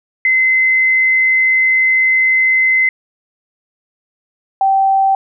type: tone pair in turn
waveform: sine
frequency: 2054 / 776.7 Hz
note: C7 / G5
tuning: -33 / -16 cents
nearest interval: octave + perfect fourth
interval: 1683 cents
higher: first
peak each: -9 dBFS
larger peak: neither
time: 0.25-2.89 / 4.61-5.15 s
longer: first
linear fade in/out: 2 ms
effects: none